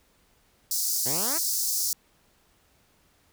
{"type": "high-pass noise", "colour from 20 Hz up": "pink", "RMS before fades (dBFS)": -27, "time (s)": [0.71, 1.93], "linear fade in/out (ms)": 2, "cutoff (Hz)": 4800, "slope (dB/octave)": 48}
{"type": "exponential sweep", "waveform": "10% pulse", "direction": "up", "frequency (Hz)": [115.2, 355.5], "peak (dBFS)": -24, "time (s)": [1.05, 1.39], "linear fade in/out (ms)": 20}
{"effects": ["pink hiss -64 dBFS RMS until 3.32 s"]}